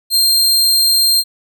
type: tone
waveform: sawtooth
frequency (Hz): 4186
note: C8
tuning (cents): 0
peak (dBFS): -7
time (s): 0.1-1.24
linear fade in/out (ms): 50
effects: none